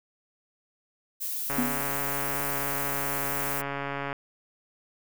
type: noise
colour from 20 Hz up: violet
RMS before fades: -32 dBFS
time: 1.2-3.62 s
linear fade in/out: 20 ms
type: click train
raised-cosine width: 0.5 ms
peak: -17 dBFS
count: 369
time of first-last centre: 1.5-4.129 s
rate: 140 Hz
type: tone with exponential decay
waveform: triangle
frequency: 246.9 Hz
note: B3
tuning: in tune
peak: -20 dBFS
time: 1.58-2 s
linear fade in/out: 5 ms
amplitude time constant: 90 ms
effects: none